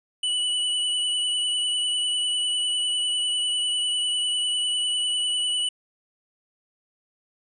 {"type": "tone with vibrato", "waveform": "square", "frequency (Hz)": 2960, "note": "F#7", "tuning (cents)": 0, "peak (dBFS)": -23, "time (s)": [0.23, 5.69], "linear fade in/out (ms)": 5, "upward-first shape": "sine", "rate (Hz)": 10, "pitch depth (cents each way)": 20, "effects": ["resampled to 24000 Hz"]}